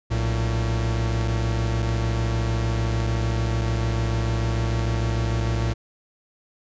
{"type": "tone pair together", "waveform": "45% pulse", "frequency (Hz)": [59.75, 112.8], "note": ["A#1", "A2"], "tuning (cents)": [43, 44], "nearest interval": "major seventh", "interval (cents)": 1101, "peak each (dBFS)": [-25, -23], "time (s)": [0.1, 5.74], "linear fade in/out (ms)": 20, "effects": ["resampled to 16000 Hz"]}